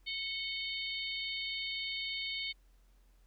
harmonic tone with a mistuned harmonic, 734 Hz, F#5, 14 cents flat, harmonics 3 / 4 / 5 / 6, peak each -40 / -41 / -42 / -43 dBFS, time 0.06-2.53 s, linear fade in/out 20 ms, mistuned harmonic 4, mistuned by +82 cents, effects added 44 Hz sine -61 dBFS peak until 3.26 s + pink hiss -74 dBFS RMS until 3.26 s

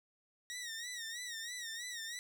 15% pulse tone with vibrato, 1887 Hz, A#6, 21 cents sharp, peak -35 dBFS, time 0.5-2.19 s, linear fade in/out 0 ms, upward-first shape sine, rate 3.1 Hz, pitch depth 95 cents each way, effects none

